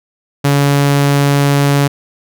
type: tone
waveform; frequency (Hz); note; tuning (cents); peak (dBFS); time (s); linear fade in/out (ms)
sawtooth; 141.7; C#3; +38; -5; 0.44-1.88; 10
effects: none